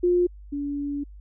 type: tone pair in turn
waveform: sine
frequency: 354.6 / 285.7 Hz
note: F4 / D4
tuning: +26 / -48 cents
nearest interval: major third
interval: 374 cents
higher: first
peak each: -17 / -26 dBFS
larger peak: first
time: 0.03-0.27 / 0.52-1.04 s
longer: second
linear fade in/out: 10 ms
effects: added 50 Hz sine -41 dBFS peak until 1.2 s